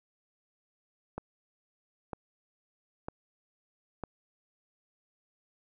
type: click train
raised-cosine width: 1 ms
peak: -22 dBFS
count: 4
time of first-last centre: 1.18-4.037 s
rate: 1.05 Hz
effects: none